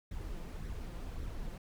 brown noise with flanger, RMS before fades -41 dBFS, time 0.11-1.58 s, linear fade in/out 5 ms, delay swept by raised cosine 0.51 to 5.91 ms, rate 1.8 Hz, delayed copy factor +0.55, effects none

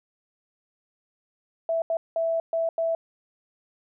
sine tone bursts at uneven times, 659.3 Hz, E5, in tune, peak -22 dBFS, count 5, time 1.69-1.82 / 1.9-1.97 / 2.16-2.4 / 2.53-2.69 / 2.78-2.95 s, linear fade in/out 2 ms, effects none

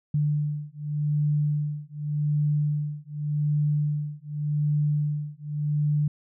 sine beating tone pair, 148 / 148.86 Hz, D3 / D3, +14 / +24 cents, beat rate 0.86 Hz, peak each -26 dBFS, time 0.14-6.08 s, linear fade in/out 5 ms, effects none

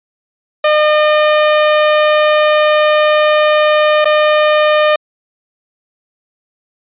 sawtooth tone with dropouts, 607 Hz, D#5, 43 cents flat, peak -4 dBFS, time 0.64-4.96 s, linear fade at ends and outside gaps 5 ms, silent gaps 4.046-4.054 s, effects resampled to 8000 Hz

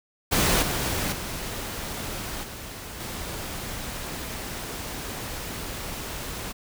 pink noise with level steps, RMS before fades -21 / -27 / -33 / -38 / -34 dBFS, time 0.31-6.53 s, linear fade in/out 20 ms, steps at 0.62 / 1.12 / 2.43 / 3 s, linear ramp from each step 5 ms, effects none

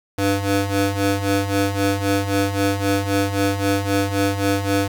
20% pulse ring-modulated tone, 198.2 Hz, G3, 19 cents sharp, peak -10 dBFS, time 0.18-4.88 s, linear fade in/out 5 ms, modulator 101 Hz, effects none

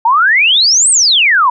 sine exponential two-way sweep, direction up then down, 880 to 8830 to 939 Hz, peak -6 dBFS, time 0.05-1.5 s, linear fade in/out 5 ms, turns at 0.9 s, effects none

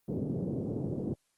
pink band-pass noise, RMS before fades -34 dBFS, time 0.08-1.14 s, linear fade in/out 5 ms, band 110 to 440 Hz, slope 24 dB/octave, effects white hiss -75 dBFS RMS until 1.37 s + Opus 24 kbps

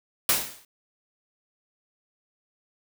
white noise with exponential decay, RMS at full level -18 dBFS, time 0.29-0.65 s, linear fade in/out 2 ms, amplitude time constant 77 ms, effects none

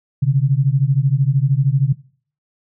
sine beating tone pair, 130.9 / 143.9 Hz, C3 / D3, +1 / -35 cents, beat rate 13 Hz, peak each -15 dBFS, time 0.22-1.93 s, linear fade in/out 10 ms, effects noise-tail reverb RT60 0.5 s tail -22 dB re dry

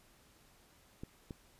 clicks, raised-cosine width 3 ms, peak -30 dBFS, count 2, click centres 1.035 / 1.308 s, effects pink hiss -65 dBFS RMS until 1.59 s + resampled to 32000 Hz

